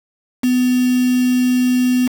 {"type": "tone with quantisation", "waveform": "sine", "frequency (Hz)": 250.6, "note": "B3", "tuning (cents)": 25, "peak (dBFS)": -12, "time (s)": [0.43, 2.08], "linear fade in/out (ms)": 10, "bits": 4, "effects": []}